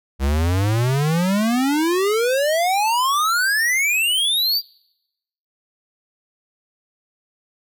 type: exponential sweep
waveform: square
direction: up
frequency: 65.41 to 4800 Hz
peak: -17 dBFS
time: 0.19-4.62 s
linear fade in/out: 50 ms
effects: noise-tail reverb RT60 0.9 s tail -26 dB re dry